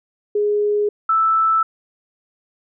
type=tone pair in turn; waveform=sine; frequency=415.3 / 1318.5 Hz; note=G#4 / E6; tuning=0 / 0 cents; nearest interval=octave + minor sixth; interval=2000 cents; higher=second; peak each=-15 / -13 dBFS; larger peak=second; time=0.35-0.89 / 1.09-1.63 s; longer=neither; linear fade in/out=5 ms; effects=none